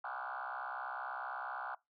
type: tone with frequency modulation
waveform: sine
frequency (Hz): 1108.7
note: C#6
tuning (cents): 0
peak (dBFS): -38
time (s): 0.04-1.75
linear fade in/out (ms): 5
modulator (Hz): 64.3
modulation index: 6.2
effects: noise-tail reverb RT60 0.2 s tail -23 dB re dry + tanh soft clip ceiling -34 dBFS